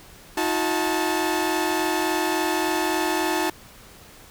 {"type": "tone cluster", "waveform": "sawtooth", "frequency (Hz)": [317.5, 361, 876], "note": ["D#4", "F#4", "A5"], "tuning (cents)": [35, -43, -8], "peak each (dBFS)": -22, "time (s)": [0.37, 3.5], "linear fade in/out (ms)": 5, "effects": ["pink hiss -47 dBFS RMS until 4.3 s"]}